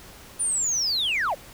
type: linear sweep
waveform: sine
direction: down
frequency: 9520 to 481.4 Hz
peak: -20 dBFS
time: 0.39-1.35 s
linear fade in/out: 20 ms
effects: tanh soft clip ceiling -20 dBFS + pink hiss -46 dBFS RMS until 1.53 s